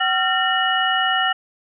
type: tone cluster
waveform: sine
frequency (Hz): 757 / 1373 / 1821 / 2917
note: F#5 / F6 / A#6 / F#7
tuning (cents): +39 / -30 / -41 / -25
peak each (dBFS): -22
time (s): 0-1.33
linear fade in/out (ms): 10
effects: none